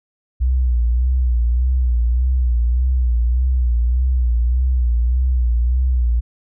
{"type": "tone with vibrato", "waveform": "sine", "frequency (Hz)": 61.2, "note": "B1", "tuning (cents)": -15, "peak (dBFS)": -13, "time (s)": [0.4, 6.21], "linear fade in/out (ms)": 20, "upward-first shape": "sine", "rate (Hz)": 1.7, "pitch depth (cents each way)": 79, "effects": []}